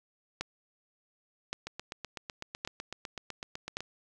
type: two click trains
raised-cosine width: 0.2 ms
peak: -21 / -16 dBFS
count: 18 / 4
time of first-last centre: 1.67-3.806 / 0.41-3.769 s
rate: 7.96 / 0.893 Hz
effects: none